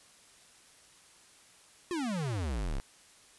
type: exponential sweep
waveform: square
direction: down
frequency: 370 to 30.05 Hz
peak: -32 dBFS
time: 1.91-2.8 s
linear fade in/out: 0 ms
effects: white hiss -59 dBFS RMS until 3.38 s + resampled to 24000 Hz